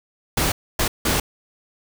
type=noise bursts at uneven times; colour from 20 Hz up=pink; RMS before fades=-20 dBFS; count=3; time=0.37-0.52 / 0.79-0.88 / 1.05-1.2 s; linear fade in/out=5 ms; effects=none